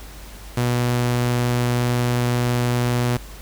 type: tone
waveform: sawtooth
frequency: 121.9 Hz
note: B2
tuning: 22 cents flat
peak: -14 dBFS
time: 0.57-3.17 s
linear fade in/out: 5 ms
effects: added 50 Hz sine -37 dBFS peak until 3.41 s + pink hiss -42 dBFS RMS until 3.41 s